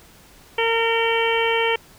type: harmonic tone with a mistuned harmonic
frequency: 457.7 Hz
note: A#4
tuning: 32 cents flat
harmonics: 1 / 2 / 3 / 4 / 5 / 6 / 7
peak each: -21 / -24 / -31 / -28 / -25 / -28 / -27 dBFS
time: 0.58-1.76 s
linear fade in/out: 5 ms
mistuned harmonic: 7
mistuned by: -54 cents
effects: pink hiss -49 dBFS RMS until 1.98 s